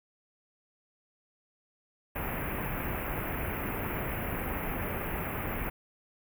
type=band-stop noise; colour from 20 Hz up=pink; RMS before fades=-34 dBFS; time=2.15-5.7 s; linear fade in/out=10 ms; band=2600 to 12000 Hz; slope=48 dB/octave; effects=none